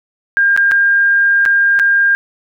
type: tone with dropouts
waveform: sine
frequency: 1606 Hz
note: G6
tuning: 41 cents sharp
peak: -8 dBFS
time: 0.37-2.15 s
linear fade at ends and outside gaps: 0 ms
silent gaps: 0.564-0.575 / 0.713-0.718 / 1.453-1.46 / 1.791-1.797 s
effects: none